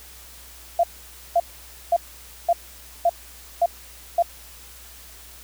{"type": "tone bursts", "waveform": "sine", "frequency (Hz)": 687, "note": "F5", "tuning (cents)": -29, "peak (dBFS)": -14, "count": 7, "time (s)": [0.79, 4.225], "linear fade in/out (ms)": 5, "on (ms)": 45, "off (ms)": 520, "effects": ["added 60 Hz sine -48 dBFS peak until 5.43 s", "white hiss -45 dBFS RMS until 5.43 s"]}